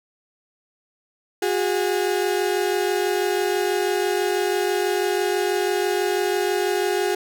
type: tone pair together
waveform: 35% pulse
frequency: 363 / 409.1 Hz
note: F#4 / G#4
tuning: -33 / -26 cents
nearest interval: major second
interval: 207 cents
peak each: -21 dBFS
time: 1.42-7.15 s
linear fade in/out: 5 ms
effects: none